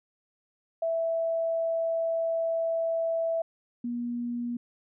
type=tone pair in turn; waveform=sine; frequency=659.3 / 239.8 Hz; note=E5 / A#3; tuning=0 / +49 cents; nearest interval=octave + tritone; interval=1751 cents; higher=first; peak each=-25 / -29 dBFS; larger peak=first; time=0.82-3.42 / 3.84-4.57 s; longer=first; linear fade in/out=5 ms; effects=none